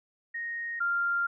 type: tone pair in turn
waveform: sine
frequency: 1864.7 / 1392.9 Hz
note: A#6 / F6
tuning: 0 / -5 cents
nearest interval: perfect fourth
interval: 505 cents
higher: first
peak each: -32 / -25 dBFS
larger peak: second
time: 0.34-0.8 / 0.8-1.27 s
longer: second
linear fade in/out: 10 ms
effects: none